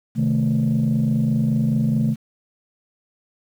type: chord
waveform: sine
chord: A diminished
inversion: first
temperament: equal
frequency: 130.81 / 155.56 / 220 Hz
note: C3 / Eb3 / A3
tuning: 0 / 0 / 0 cents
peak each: -20 / -21 / -18 dBFS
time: 0.15-2.16 s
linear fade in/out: 50 ms
effects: tanh soft clip ceiling -12 dBFS + 8-bit